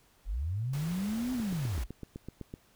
sine linear two-way sweep, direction up then down, 37.1 to 259.1 to 37.1 Hz, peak -30 dBFS, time 0.25-1.87 s, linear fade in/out 50 ms, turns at 1.33 s
pink noise, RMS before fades -45 dBFS, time 0.73-1.84 s, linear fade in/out 5 ms
click train, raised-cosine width 3 ms, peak -27 dBFS, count 10, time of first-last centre 1.4-2.539 s, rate 7.9 Hz
effects pink hiss -65 dBFS RMS until 2.75 s

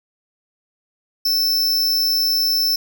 square tone, 5310 Hz, E8, 12 cents sharp, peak -16 dBFS, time 1.25-2.76 s, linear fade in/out 5 ms, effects none

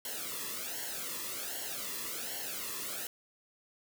white noise with flanger, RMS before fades -39 dBFS, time 0.05-3.07 s, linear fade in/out 2 ms, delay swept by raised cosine 0.81 to 1.35 ms, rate 1.3 Hz, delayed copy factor -0.75, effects none

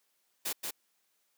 white noise with echo, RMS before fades -34 dBFS, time 0.45-0.53 s, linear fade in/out 10 ms, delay 180 ms, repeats 1, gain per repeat -3 dB, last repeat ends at 0.71 s, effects white hiss -75 dBFS RMS until 1.37 s + high-pass 200 Hz 12 dB/octave

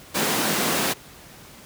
pink high-pass noise, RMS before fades -23 dBFS, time 0.14-0.94 s, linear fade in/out 20 ms, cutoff 160 Hz, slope 24 dB/octave, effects pink hiss -45 dBFS RMS until 1.65 s + high-pass 60 Hz 12 dB/octave

